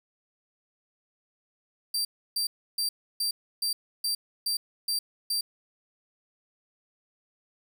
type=tone bursts; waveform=sawtooth; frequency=4699 Hz; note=D8; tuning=in tune; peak=-23 dBFS; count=9; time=1.94-5.41 s; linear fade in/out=5 ms; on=110 ms; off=310 ms; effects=none

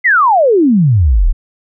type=exponential sweep; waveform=sine; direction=down; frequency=2100 to 32 Hz; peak=-6 dBFS; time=0.04-1.33 s; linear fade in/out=20 ms; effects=none

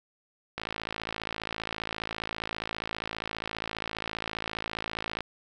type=click train; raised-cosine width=0.3 ms; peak=-16 dBFS; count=255; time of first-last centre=0.58-5.207 s; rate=54.9 Hz; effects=none

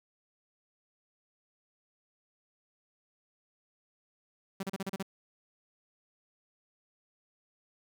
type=tone bursts; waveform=sawtooth; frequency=193.4 Hz; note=G3; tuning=23 cents flat; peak=-29 dBFS; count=7; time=4.6-5.027 s; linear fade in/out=5 ms; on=31 ms; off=35 ms; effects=none

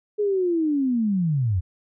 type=linear sweep; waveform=sine; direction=down; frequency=424.1 to 82.41 Hz; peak=-19 dBFS; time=0.18-1.61 s; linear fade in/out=20 ms; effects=none

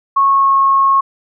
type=tone with pitch glide; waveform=sine; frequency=1098 to 1090.4 Hz; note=C#6 to C#6; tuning=-17 to -29 cents; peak=-8 dBFS; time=0.16-1.01 s; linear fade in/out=10 ms; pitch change=-12 cents; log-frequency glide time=0.28-0.57 s; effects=none

